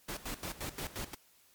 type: noise with tremolo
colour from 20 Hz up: pink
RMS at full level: -39 dBFS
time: 0.08-1.15 s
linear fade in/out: 10 ms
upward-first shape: square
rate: 5.7 Hz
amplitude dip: 80%
effects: white hiss -65 dBFS RMS until 1.54 s + MP3 96 kbps